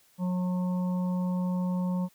harmonic tone, 181.2 Hz, F#3, 36 cents flat, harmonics 1 / 3 / 5 / 6, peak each -26 / -40 / -42 / -48 dBFS, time 0.18-2.09 s, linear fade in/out 50 ms, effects white hiss -63 dBFS RMS until 2.14 s

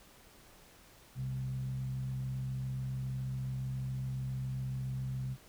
sine tone with frequency modulation, 130.2 Hz, C3, 8 cents flat, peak -34 dBFS, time 1.15-5.37 s, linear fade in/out 50 ms, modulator 67.2 Hz, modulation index 0.4, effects pink hiss -59 dBFS RMS until 5.48 s

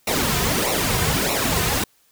pink noise with flanger, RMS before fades -21 dBFS, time 0.07-1.84 s, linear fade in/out 5 ms, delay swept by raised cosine 0.62 to 3.62 ms, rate 1.6 Hz, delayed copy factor -0.75, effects white hiss -60 dBFS RMS until 2.11 s

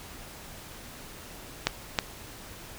clicks, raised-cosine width 0.2 ms, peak -5 dBFS, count 2, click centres 1.67 / 1.988 s, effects pink hiss -45 dBFS RMS until 2.78 s

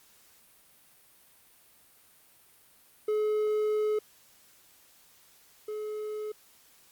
triangle tone pair in turn, 426.3 / 426.3 Hz, G#4 / G#4, +45 / +45 cents, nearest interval unison, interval 0 cents, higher neither, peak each -23 / -31 dBFS, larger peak first, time 3.08-3.99 / 5.68-6.32 s, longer first, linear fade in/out 5 ms, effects white hiss -60 dBFS RMS until 6.91 s + Opus 48 kbps

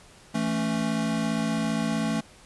square chord, A major, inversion second, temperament equal, 164.81 / 220 / 277.2 Hz, E3 / A3 / C#4, 0 / 0 / 0 cents, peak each -32 / -27 / -32 dBFS, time 0.34-2.21 s, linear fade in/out 10 ms, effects pink hiss -52 dBFS RMS until 2.45 s + resampled to 24000 Hz

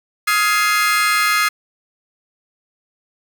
35% pulse chord, F minor seventh, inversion third, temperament just, 1257.2 / 1396.9 / 1676.3 / 2095 Hz, Eb6 / F6 / Ab6 / C7, +18 / 0 / +16 / +2 cents, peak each -16 / -22 / -20 / -17 dBFS, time 0.27-1.49 s, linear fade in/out 10 ms, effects 7-bit

